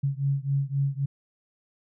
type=beating tone pair; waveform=sine; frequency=137.2 / 141 Hz; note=C#3 / C#3; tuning=-17 / +30 cents; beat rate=3.8 Hz; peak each=-26 / -27 dBFS; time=0.03-1.06 s; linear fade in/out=10 ms; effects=none